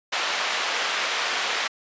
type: band-pass noise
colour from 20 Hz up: white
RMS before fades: -26 dBFS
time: 0.12-1.68 s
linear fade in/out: 10 ms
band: 600 to 3200 Hz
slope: 12 dB/octave
effects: resampled to 16000 Hz